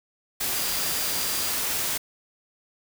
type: tone in noise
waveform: sine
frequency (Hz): 4777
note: D8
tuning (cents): +29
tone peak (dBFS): -35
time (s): 0.55-1.53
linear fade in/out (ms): 10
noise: white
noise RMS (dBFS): -27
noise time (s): 0.4-1.98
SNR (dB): -11
effects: none